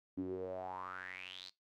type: tone with band-pass filter sweep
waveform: sawtooth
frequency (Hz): 92.5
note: F#2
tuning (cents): 0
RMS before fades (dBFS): -44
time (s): 0.17-1.5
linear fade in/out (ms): 10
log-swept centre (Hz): 270 to 4500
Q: 7.9
effects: noise-tail reverb RT60 0.2 s tail -22 dB re dry